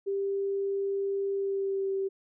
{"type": "tone with pitch glide", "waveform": "sine", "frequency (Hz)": [394.9, 388.1], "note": ["G4", "G4"], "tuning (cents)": [13, -17], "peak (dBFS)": -27, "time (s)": [0.06, 2.09], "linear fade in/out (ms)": 20, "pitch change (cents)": -30, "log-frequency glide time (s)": [1.33, 1.92], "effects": []}